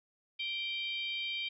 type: harmonic tone with a mistuned harmonic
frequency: 784 Hz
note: G5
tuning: in tune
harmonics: 3 / 4 / 5 / 6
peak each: -38 / -37 / -44 / -51 dBFS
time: 0.39-1.49 s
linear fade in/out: 10 ms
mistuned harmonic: 5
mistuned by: -82 cents
effects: none